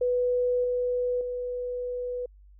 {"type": "tone with level steps", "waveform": "sine", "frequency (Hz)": 494, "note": "B4", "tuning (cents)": 0, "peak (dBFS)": [-22, -24, -29], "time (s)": [0.01, 2.26], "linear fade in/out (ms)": 5, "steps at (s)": [0.64, 1.21], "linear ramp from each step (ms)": 2, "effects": ["added 49 Hz sine -50 dBFS peak until 2.59 s"]}